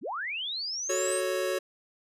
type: linear sweep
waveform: sine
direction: up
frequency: 143.8 to 8810 Hz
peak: -31 dBFS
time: 0.01-1.22 s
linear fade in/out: 50 ms
type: chord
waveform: square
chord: F# minor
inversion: none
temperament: equal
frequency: 370 / 440 / 554.4 Hz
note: F#4 / A4 / C#5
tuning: 0 / 0 / 0 cents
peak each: -32 / -36 / -31 dBFS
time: 0.89-1.59 s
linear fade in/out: 10 ms
effects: resampled to 32000 Hz